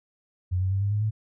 sine tone with pitch steps, 90.9 / 94.11 / 97.42 / 100.86 / 104.42 / 108.1 Hz, F#2 / F#2 / G2 / G2 / G#2 / A2, -30 / +30 / -10 / +50 / +10 / -30 cents, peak -22 dBFS, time 0.51-1.11 s, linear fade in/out 20 ms, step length 100 ms, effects none

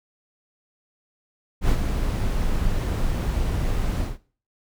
brown noise with ADSR envelope, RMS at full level -17 dBFS, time 1.61-4.18 s, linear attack 78 ms, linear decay 77 ms, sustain -6 dB, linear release 170 ms, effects noise-tail reverb RT60 0.4 s tail -18 dB re dry

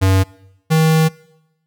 square tone pair in turn, 95.3 / 159.08 Hz, G2 / D#3, -48 / +39 cents, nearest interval major sixth, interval 887 cents, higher second, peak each -11 / -11 dBFS, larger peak neither, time 0.01-0.24 / 0.7-1.09 s, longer second, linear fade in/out 20 ms, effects noise-tail reverb RT60 0.9 s tail -23 dB re dry

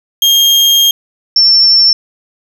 35% pulse / sine tone pair in turn, 3224 / 5406 Hz, G7 / E8, +48 / +43 cents, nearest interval major sixth, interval 895 cents, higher second, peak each -4 dBFS, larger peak neither, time 0.22-0.91 / 1.36-1.93 s, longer first, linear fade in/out 2 ms, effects none

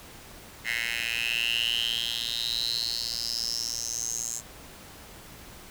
10% pulse tone with high-pass filter sweep, 116.54 Hz, A#2, in tune, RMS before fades -30 dBFS, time 0.64-4.42 s, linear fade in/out 50 ms, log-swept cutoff 2100 to 7100 Hz, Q 9.3, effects pink hiss -47 dBFS RMS until 5.7 s

